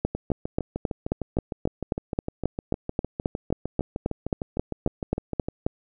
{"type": "two click trains", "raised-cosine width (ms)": 2, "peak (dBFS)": [-15, -9], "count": [36, 22], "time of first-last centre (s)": [[0.15, 5.485], [0.05, 5.665]], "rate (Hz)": [6.56, 3.74], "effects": []}